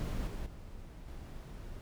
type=noise with level steps; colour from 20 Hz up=brown; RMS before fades=-35 / -39 / -48 / -45 dBFS; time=0-1.81 s; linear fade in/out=0 ms; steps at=0.27 / 0.46 / 1.08 s; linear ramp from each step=2 ms; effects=none